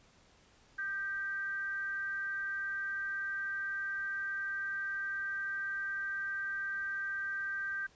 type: tone with frequency modulation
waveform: sine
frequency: 1568 Hz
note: G6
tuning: in tune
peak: -34 dBFS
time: 0.78-7.87 s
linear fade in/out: 10 ms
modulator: 350 Hz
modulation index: 0.34
effects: pink hiss -64 dBFS RMS until 7.95 s + resampled to 16000 Hz